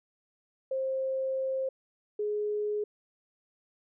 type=tone pair in turn; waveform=sine; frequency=529 / 418.7 Hz; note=C5 / G#4; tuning=+19 / +14 cents; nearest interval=major third; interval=405 cents; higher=first; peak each=-28 dBFS; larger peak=neither; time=0.71-1.69 / 2.19-2.84 s; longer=first; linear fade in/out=5 ms; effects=none